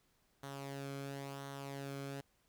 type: tone with flanger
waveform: sawtooth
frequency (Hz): 138.59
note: C#3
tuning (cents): 0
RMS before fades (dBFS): -45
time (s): 0.43-2.21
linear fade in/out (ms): 5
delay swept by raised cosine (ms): 0.4 to 1.09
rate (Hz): 0.96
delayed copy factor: -0.55
effects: pink hiss -75 dBFS RMS until 2.48 s